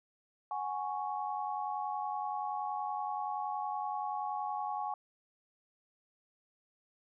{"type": "chord", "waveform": "sine", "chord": "F# suspended second", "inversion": "none", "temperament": "equal", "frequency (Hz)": [740, 830.6, 1108.7], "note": ["F#5", "G#5", "C#6"], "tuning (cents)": [0, 0, 0], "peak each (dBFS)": [-40, -36, -40], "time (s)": [0.51, 4.94], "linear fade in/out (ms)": 2, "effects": []}